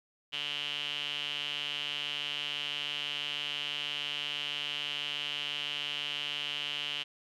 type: tone with band-pass filter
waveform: sawtooth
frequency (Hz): 146.1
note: D3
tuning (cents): -9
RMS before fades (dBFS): -36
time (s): 0.32-7.04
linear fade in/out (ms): 20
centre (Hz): 3000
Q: 8.9
effects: none